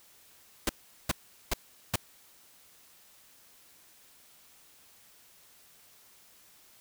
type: noise bursts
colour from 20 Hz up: pink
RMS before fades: -27 dBFS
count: 4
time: 0.67-1.958 s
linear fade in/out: 2 ms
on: 22 ms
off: 400 ms
effects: white hiss -59 dBFS RMS until 6.8 s